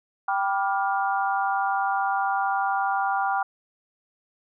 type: chord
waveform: sine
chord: G dominant seventh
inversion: none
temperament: just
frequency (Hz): 784 / 980 / 1176 / 1411.2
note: G5 / B5 / D6 / F6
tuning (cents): 0 / -14 / +2 / +18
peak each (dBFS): -24 / -30 / -30 / -29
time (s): 0.28-3.43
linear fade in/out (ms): 5
effects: none